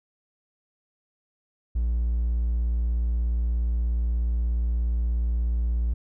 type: tone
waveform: triangle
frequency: 58.4 Hz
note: A#1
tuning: 4 cents sharp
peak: -19 dBFS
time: 1.75-5.94 s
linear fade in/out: 10 ms
effects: tanh soft clip ceiling -15 dBFS